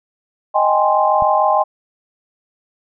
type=chord; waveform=sine; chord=Ab major seventh; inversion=second; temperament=equal; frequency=622.3 / 784 / 830.6 / 1046.5 Hz; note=Eb5 / G5 / Ab5 / C6; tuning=0 / 0 / 0 / 0 cents; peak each=-17 dBFS; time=0.54-1.64 s; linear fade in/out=20 ms
type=click; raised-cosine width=5 ms; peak=-18 dBFS; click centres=1.223 s
effects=none